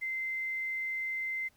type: tone with quantisation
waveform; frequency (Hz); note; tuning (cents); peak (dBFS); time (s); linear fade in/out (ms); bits
sine; 2075; C7; -15; -32; 0.01-1.49; 20; 10
effects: pink hiss -68 dBFS RMS until 1.56 s